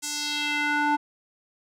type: tone with band-pass filter sweep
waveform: square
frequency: 294.7 Hz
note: D4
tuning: 6 cents sharp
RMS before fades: -26 dBFS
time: 0.02-0.97 s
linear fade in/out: 20 ms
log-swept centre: 7700 to 910 Hz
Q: 1.9
effects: none